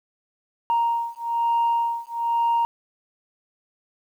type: beating tone pair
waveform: sine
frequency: 932.3 / 933.4 Hz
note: A#5 / A#5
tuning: 0 / +2 cents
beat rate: 1.1 Hz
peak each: -22 dBFS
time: 0.7-2.65 s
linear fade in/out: 0 ms
effects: tanh soft clip ceiling -15 dBFS + 9-bit